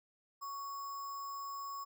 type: tone with sample-and-hold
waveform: sine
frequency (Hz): 1116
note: C#6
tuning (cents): +11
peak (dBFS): -40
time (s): 0.41-1.85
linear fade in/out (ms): 20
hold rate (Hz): 6300
effects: none